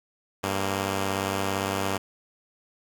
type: tone pair together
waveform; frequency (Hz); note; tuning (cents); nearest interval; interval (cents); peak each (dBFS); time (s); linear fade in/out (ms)
5% pulse; 97.6 / 232.1; G2 / A#3; -7 / -7; octave + minor third; 1500; -15 / -22; 0.43-1.98; 10
effects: none